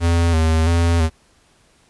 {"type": "tone with vibrato", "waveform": "square", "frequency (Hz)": 82.41, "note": "E2", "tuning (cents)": 0, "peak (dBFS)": -14, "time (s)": [0, 1.1], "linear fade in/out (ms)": 50, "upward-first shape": "square", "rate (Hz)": 1.5, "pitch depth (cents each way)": 46, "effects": ["pink hiss -56 dBFS RMS until 1.89 s", "resampled to 24000 Hz"]}